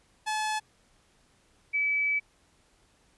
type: tone pair in turn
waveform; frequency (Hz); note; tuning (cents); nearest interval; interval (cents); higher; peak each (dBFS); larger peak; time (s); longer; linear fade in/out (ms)
sawtooth / sine; 860 / 2296; A5 / D7; -40 / -40; octave + perfect fourth; 1700; second; -24; neither; 0.26-0.6 / 1.73-2.2; second; 20
effects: pink hiss -65 dBFS RMS until 3.17 s + resampled to 24000 Hz